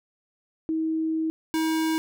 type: tone pair in turn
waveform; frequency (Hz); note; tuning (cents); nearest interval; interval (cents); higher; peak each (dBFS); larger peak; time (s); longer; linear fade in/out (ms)
sine / square; 319.5 / 319.5; D#4 / D#4; +46 / +46; unison; 0; neither; -23; neither; 0.69-1.3 / 1.54-1.98; first; 0
effects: none